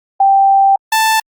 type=tone pair in turn; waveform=sine / sawtooth; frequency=784 / 882.5 Hz; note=G5 / A5; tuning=0 / +5 cents; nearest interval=major second; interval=205 cents; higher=second; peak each=-6 dBFS; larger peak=neither; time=0.2-0.76 / 0.92-1.2 s; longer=first; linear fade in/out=5 ms; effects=Opus 32 kbps